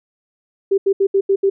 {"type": "tone bursts at uneven times", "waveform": "sine", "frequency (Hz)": 392, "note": "G4", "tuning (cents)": 0, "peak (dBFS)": -11, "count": 6, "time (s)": [[0.71, 0.78], [0.86, 0.93], [1, 1.07], [1.14, 1.21], [1.29, 1.36], [1.43, 1.5]], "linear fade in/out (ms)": 10, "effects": []}